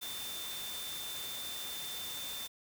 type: tone in noise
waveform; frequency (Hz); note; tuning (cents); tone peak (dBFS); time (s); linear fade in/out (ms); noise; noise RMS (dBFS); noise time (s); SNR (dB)
sine; 3565; A7; +22; -42; 0.01-2.48; 20; white; -43; 0.01-2.48; -2
effects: none